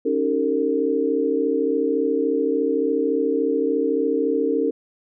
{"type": "chord", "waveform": "sine", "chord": "Eb dominant seventh", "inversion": "third", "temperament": "equal with one note detuned", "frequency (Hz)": [277.2, 311.1, 392, 455.5], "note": ["Db4", "Eb4", "G4", "Bb4"], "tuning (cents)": [0, 0, 0, -40], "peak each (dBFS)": [-24, -25, -27, -21], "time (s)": [0.05, 4.71], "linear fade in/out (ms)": 10, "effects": []}